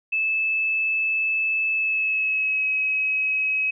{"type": "tone with pitch glide", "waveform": "sine", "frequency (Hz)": [2617, 2553], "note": ["E7", "D#7"], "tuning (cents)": [-13, 44], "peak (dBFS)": -20, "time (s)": [0.12, 3.71], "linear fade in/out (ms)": 10, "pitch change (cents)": -43, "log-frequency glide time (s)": [1.71, 2.68], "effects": []}